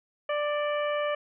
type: harmonic tone with a mistuned harmonic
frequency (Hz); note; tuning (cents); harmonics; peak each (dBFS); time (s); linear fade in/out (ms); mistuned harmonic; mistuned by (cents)
590; D5; +8; 1 / 2 / 3 / 4 / 5; -27 / -33 / -37 / -39 / -41; 0.29-1.15; 5; 4; -19
effects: none